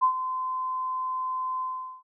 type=tone with ADSR envelope; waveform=sine; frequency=1029 Hz; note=C6; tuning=29 cents flat; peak=-16 dBFS; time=0.01-2.03 s; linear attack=27 ms; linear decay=88 ms; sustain=-11 dB; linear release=420 ms; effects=none